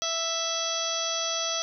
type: harmonic tone with a mistuned harmonic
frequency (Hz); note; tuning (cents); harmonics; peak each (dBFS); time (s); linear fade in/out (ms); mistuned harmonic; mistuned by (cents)
659.3; E5; 0; 1 / 2 / 3 / 4 / 5 / 6 / 7 / 8 / 9; -34 / -35 / -43 / -41 / -32 / -39 / -38 / -37 / -32; 0.02-1.62; 0; 5; +19
effects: none